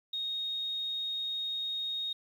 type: tone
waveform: sine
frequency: 3729 Hz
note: A#7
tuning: in tune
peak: -32 dBFS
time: 0.13-2.13 s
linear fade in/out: 5 ms
effects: 10-bit